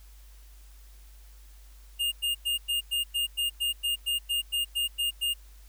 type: tone bursts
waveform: square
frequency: 2828 Hz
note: F7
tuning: 21 cents sharp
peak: -26 dBFS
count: 15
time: 1.99-5.34 s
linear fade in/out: 20 ms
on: 130 ms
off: 100 ms
effects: added 50 Hz sine -48 dBFS peak until 5.68 s + white hiss -60 dBFS RMS until 5.68 s